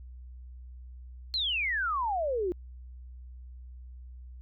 sine exponential sweep, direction down, 4289 to 341.3 Hz, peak -27 dBFS, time 1.34-2.52 s, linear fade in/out 0 ms, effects added 62 Hz sine -43 dBFS peak until 4.41 s

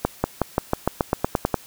accelerating click train, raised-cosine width 1 ms, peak -4 dBFS, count 12, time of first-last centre 0.05-1.543 s, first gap 190 ms, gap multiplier 0.93, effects white hiss -46 dBFS RMS until 1.66 s

